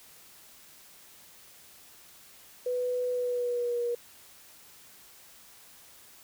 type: tone with pitch glide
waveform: sine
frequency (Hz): 496.2 to 477.6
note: B4 to A#4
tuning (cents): +8 to +42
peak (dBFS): -27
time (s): 2.66-3.95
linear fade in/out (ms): 5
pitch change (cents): -66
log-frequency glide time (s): 3.11-3.82
effects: white hiss -54 dBFS RMS until 6.23 s